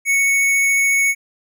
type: tone with vibrato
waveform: square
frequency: 2217 Hz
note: C#7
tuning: in tune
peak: -14 dBFS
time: 0.05-1.15 s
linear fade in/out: 50 ms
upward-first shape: triangle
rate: 14 Hz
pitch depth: 9 cents each way
effects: none